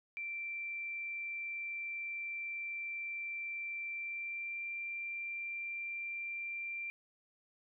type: tone with pitch glide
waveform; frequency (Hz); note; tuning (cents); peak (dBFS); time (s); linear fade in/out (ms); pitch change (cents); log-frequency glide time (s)
sine; 2349 to 2364; D7 to D7; 0 to +11; -38; 0.17-6.9; 0; +11; 3.91-4.67
effects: none